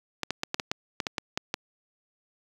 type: clicks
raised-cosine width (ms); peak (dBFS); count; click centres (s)
0.2; -10; 11; 0.233 / 0.306 / 0.434 / 0.544 / 0.598 / 0.715 / 1.002 / 1.068 / 1.182 / 1.375 / 1.541
effects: high-pass 80 Hz 12 dB/octave + 7-bit